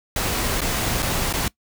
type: noise with dropouts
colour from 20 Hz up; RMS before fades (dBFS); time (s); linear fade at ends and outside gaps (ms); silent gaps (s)
pink; -23; 0.16-1.48; 2; 0.607-0.616 / 1.023-1.027 / 1.327-1.337
effects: noise-tail reverb RT60 0.1 s tail -21 dB re dry

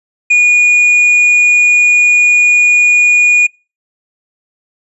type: tone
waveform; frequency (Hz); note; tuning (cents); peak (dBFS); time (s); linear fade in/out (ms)
triangle; 2448; D#7; -29; -3; 0.3-3.47; 10
effects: noise-tail reverb RT60 0.3 s tail -26 dB re dry + resampled to 24000 Hz

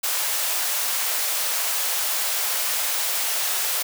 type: high-pass noise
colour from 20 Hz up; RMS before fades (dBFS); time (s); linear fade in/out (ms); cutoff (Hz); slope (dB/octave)
white; -24; 0.03-3.83; 10; 520; 24
effects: none

